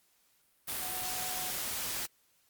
sine tone in noise, 739 Hz, F#5, 2 cents flat, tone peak -43 dBFS, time 0.81-1.52 s, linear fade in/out 20 ms, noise white, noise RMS -36 dBFS, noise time 0.67-2.07 s, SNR -10 dB, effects white hiss -70 dBFS RMS until 2.49 s + Opus 48 kbps

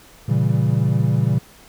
triangle chord, A# diminished seventh, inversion none, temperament equal, 116.54 / 138.59 / 164.81 / 196 Hz, A#2 / C#3 / E3 / G3, 0 / 0 / 0 / 0 cents, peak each -17 / -17 / -21 / -23 dBFS, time 0.28-1.39 s, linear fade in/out 10 ms, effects pink hiss -47 dBFS RMS until 1.68 s

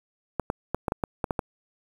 clicks, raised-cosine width 1 ms, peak -11 dBFS, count 9, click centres 0.397 / 0.501 / 0.746 / 0.882 / 0.921 / 1.038 / 1.242 / 1.308 / 1.392 s, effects 7-bit

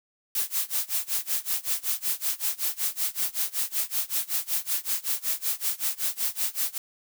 blue noise with tremolo, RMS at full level -25 dBFS, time 0.35-6.78 s, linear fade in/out 2 ms, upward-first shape sine, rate 5.3 Hz, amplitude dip 95%, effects none

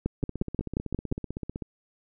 two click trains, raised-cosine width 3 ms, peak -13 / -20 dBFS, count 7 / 23, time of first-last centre 0.06-1.124 / 0.23-1.622 s, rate 5.64 / 15.8 Hz, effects none

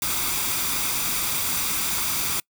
white noise with comb filter, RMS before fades -25 dBFS, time 0.02-2.4 s, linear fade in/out 2 ms, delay 0.84 ms, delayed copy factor +0.5, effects noise-tail reverb RT60 0.1 s tail -26 dB re dry

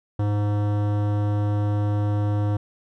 sine tone with hard clipping, 103.5 Hz, G#2, 5 cents flat, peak -22 dBFS, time 0.19-2.57 s, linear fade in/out 5 ms, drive 17 dB, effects none

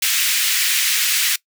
pink high-pass noise, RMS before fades -18 dBFS, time 0.02-1.36 s, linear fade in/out 5 ms, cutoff 1900 Hz, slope 24 dB/octave, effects noise-tail reverb RT60 0.1 s tail -21 dB re dry

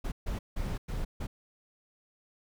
brown noise bursts at uneven times, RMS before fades -33 dBFS, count 5, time 0.04-0.12 / 0.26-0.39 / 0.56-0.78 / 0.88-1.05 / 1.2-1.27 s, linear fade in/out 10 ms, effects none

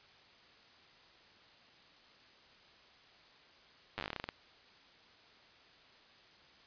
slowing click train, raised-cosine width 0.3 ms, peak -22 dBFS, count 14, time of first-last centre 3.98-4.289 s, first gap 9 ms, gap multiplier 1.15, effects white hiss -61 dBFS RMS until 6.66 s + resampled to 11025 Hz

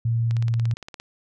sine tone, 115.7 Hz, A#2, 13 cents flat, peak -19 dBFS, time 0.05-0.74 s, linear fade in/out 5 ms
click train, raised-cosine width 0.2 ms, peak -20 dBFS, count 13, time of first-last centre 0.31-1 s, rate 17.4 Hz
effects none

